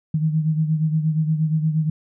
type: beating tone pair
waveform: sine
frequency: 155.56 / 164.06 Hz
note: D#3 / E3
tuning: 0 / -8 cents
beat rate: 8.5 Hz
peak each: -18 / -25 dBFS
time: 0.14-1.9 s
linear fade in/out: 5 ms
effects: none